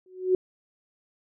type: tone with exponential growth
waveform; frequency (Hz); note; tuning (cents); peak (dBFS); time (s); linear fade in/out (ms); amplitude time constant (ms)
sine; 370; F#4; 0; -15; 0.06-0.35; 2; 61
effects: none